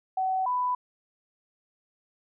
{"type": "tone pair in turn", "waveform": "sine", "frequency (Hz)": [755, 994.5], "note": ["F#5", "B5"], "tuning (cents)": [35, 12], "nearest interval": "perfect fourth", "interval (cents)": 477, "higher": "second", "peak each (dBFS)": -24, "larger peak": "neither", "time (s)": [[0.17, 0.46], [0.46, 0.75]], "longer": "neither", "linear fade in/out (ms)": 5, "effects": []}